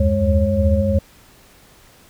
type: tone cluster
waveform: sine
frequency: 76.2 / 79.1 / 92.7 / 207.5 / 546 Hz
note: D#2 / D#2 / F#2 / G#3 / C#5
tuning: -36 / +29 / +4 / -1 / -26 cents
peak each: -20 dBFS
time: 0-0.99 s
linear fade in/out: 5 ms
effects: pink hiss -49 dBFS RMS until 2.09 s